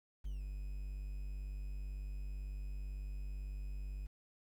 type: tone with ADSR envelope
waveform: triangle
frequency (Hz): 49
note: G1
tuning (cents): 0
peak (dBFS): -36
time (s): 0.24-4.07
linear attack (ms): 17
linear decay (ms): 160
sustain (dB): -2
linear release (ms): 11
effects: 11-bit